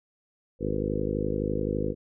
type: harmonic tone with a mistuned harmonic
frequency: 51.8 Hz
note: G#1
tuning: 4 cents flat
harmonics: 1 / 2 / 3 / 4 / 5 / 6 / 7 / 8 / 9 / 10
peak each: -35 / -35 / -35 / -35 / -35 / -35 / -35 / -35 / -35 / -35 dBFS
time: 0.59-1.95 s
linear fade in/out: 50 ms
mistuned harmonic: 10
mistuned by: -57 cents
effects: none